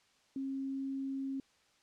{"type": "tone", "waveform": "sine", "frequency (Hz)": 270.1, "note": "C#4", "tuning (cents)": -45, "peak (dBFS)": -35, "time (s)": [0.36, 1.4], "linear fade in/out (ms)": 2, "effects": ["white hiss -69 dBFS RMS until 1.82 s", "low-pass 6000 Hz 12 dB/octave"]}